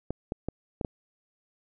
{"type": "clicks", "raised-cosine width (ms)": 2, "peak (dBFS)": -17, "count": 5, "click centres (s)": [0.106, 0.321, 0.486, 0.812, 0.848], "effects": []}